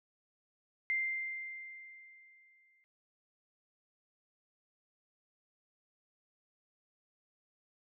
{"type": "tone with exponential decay", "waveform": "sine", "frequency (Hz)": 2093, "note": "C7", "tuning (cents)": 0, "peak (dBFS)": -29, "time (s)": [0.9, 2.84], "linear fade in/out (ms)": 0, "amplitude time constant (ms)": 420, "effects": []}